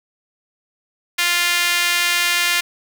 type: tone with high-pass filter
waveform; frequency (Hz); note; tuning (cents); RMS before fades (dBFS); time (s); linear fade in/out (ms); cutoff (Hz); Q
sawtooth; 349.2; F4; 0; -18; 1.18-2.61; 10; 2100; 1.5
effects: none